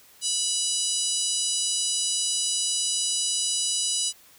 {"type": "harmonic tone with a mistuned harmonic", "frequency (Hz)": 987.8, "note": "B5", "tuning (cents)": 0, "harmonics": [3, 4, 5, 6, 7, 8, 9, 10], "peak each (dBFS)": [-32, -32, -32, -32, -32, -32, -32, -32], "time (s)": [0.21, 4.13], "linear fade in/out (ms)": 50, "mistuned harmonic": 3, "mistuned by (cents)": -16, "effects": ["white hiss -54 dBFS RMS until 4.38 s"]}